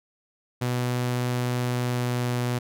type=tone with pitch glide; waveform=sawtooth; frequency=123.47 to 122.69 Hz; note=B2 to B2; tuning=0 to -11 cents; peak=-20 dBFS; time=0.61-2.59 s; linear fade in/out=10 ms; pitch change=-11 cents; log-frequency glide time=1.56-2.37 s; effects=none